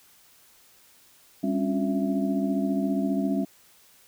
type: tone cluster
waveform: sine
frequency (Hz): 199 / 271.9 / 286.7 / 354.7 / 665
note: G3 / C#4 / D4 / F4 / E5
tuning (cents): +26 / -33 / -42 / +27 / +15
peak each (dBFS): -27 / -26 / -33 / -35 / -34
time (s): 1.43-3.45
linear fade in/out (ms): 10
effects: white hiss -57 dBFS RMS until 4.07 s